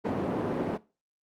white band-pass noise, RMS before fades -30 dBFS, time 0.04-0.78 s, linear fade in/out 20 ms, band 160 to 450 Hz, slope 12 dB/octave, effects noise-tail reverb RT60 0.3 s tail -19 dB re dry + Opus 48 kbps

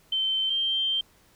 sine tone pair in turn, 3097 / 3149 Hz, G7 / G7, -22 / +7 cents, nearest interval unison, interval 29 cents, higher second, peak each -23 dBFS, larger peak neither, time 0.12-0.5 / 0.5-1.01 s, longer second, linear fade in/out 5 ms, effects pink hiss -60 dBFS RMS until 1.35 s

